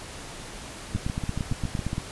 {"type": "two click trains", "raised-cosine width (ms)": 5, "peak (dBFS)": [-15, -16], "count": [10, 8], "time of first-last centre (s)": [[0.95, 1.981], [0.96, 1.931]], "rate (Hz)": [8.73, 7.21], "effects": ["pink hiss -40 dBFS RMS until 2.11 s", "resampled to 24000 Hz"]}